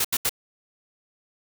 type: noise bursts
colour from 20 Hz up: white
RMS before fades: -23 dBFS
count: 3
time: 0-0.294 s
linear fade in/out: 5 ms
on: 46 ms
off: 78 ms
effects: none

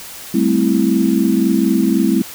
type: chord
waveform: sine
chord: A minor seventh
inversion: third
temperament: equal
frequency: 196 / 220 / 261.6 / 329.6 Hz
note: G3 / A3 / C4 / E4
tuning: 0 / 0 / 0 / 0 cents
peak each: -17 dBFS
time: 0.34-2.22 s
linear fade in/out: 5 ms
effects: white hiss -33 dBFS RMS until 2.34 s

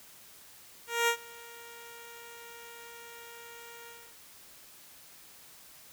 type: tone with ADSR envelope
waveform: 10% pulse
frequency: 468.2 Hz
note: A#4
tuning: 8 cents sharp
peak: -15 dBFS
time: 0.87-4.17 s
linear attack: 210 ms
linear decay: 84 ms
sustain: -24 dB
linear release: 290 ms
effects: white hiss -54 dBFS RMS until 5.92 s

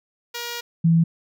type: tone pair in turn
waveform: 5% pulse / sine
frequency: 475.5 / 165.61 Hz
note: A#4 / E3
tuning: +34 / +8 cents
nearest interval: octave + tritone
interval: 1826 cents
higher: first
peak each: -17 / -13 dBFS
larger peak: second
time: 0.34-0.61 / 0.84-1.04 s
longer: first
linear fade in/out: 10 ms
effects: none

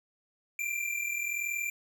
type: tone pair together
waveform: square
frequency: 2359 / 2400 Hz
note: D7 / D7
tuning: +7 / +37 cents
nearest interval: unison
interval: 30 cents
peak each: -33 / -37 dBFS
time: 0.59-1.7 s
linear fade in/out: 2 ms
effects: none

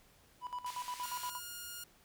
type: tone with tremolo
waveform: triangle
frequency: 987.8 Hz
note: B5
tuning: in tune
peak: -35 dBFS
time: 0.41-1.4 s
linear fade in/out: 50 ms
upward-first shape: square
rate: 8.5 Hz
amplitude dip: 80%
type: band-pass noise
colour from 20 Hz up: pink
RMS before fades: -50 dBFS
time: 0.66-1.3 s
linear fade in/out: 2 ms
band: 2200 to 12000 Hz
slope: 12 dB/octave
type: tone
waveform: 5% pulse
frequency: 1423 Hz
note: F6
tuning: 32 cents sharp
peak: -32 dBFS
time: 1.03-1.84 s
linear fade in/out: 5 ms
effects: pink hiss -65 dBFS RMS until 2.04 s

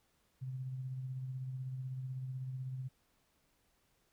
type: tone with tremolo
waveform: sine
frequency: 130 Hz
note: C3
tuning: 11 cents flat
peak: -37 dBFS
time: 0.41-2.89 s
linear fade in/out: 20 ms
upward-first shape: sine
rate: 16 Hz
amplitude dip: 35%
effects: pink hiss -75 dBFS RMS until 4.12 s

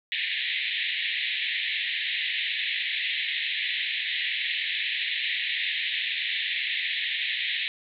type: band-pass noise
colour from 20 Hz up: pink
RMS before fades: -29 dBFS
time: 0.12-7.68 s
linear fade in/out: 0 ms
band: 1800 to 3900 Hz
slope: 96 dB/octave
effects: none

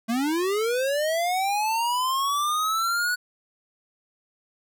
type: linear sweep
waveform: square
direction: up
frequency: 220 to 1480 Hz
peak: -23 dBFS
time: 0.08-3.16 s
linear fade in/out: 20 ms
effects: none

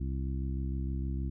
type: harmonic tone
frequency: 66.5 Hz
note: C2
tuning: 29 cents sharp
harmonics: 1 / 2 / 3 / 4 / 5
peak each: -32 / -38 / -42 / -44 / -46 dBFS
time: 0-1.3 s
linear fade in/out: 10 ms
effects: none

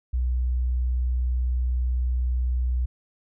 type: tone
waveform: sine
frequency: 62 Hz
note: B1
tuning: 7 cents sharp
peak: -21 dBFS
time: 0.13-2.86 s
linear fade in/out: 10 ms
effects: none

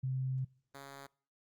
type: tone pair in turn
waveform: sine / 5% pulse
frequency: 130.81 / 138.59 Hz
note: C3 / C#3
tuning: 0 / 0 cents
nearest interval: minor second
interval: 100 cents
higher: second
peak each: -32 / -36 dBFS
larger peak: first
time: 0.03-0.45 / 0.74-1.07 s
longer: first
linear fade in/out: 10 ms
effects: noise-tail reverb RT60 0.5 s tail -25 dB re dry + Opus 48 kbps

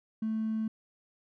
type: tone with hard clipping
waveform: triangle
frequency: 220 Hz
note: A3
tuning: in tune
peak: -29 dBFS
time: 0.22-0.68 s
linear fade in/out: 5 ms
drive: 3 dB
effects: none

